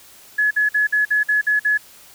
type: tone bursts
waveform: sine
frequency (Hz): 1699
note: G#6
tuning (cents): +39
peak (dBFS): -14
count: 8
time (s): 0.38-1.777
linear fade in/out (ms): 10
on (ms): 130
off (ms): 51
effects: white hiss -46 dBFS RMS until 2.14 s